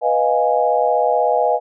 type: chord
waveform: sine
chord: F half-diminished seventh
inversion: second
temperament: equal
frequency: 493.9 / 622.3 / 698.5 / 830.6 Hz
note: Cb5 / Eb5 / F5 / Ab5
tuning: 0 / 0 / 0 / 0 cents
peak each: -19 dBFS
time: 0.01-1.6 s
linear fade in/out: 50 ms
effects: none